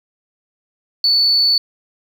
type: tone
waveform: sine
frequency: 4469 Hz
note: C#8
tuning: 13 cents sharp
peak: -10 dBFS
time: 1.04-1.58 s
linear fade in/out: 2 ms
effects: tanh soft clip ceiling -6 dBFS + 7-bit